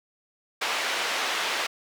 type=band-pass noise; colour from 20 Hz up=white; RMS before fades=-28 dBFS; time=0.61-1.67 s; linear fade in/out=10 ms; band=500 to 3200 Hz; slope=12 dB/octave; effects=none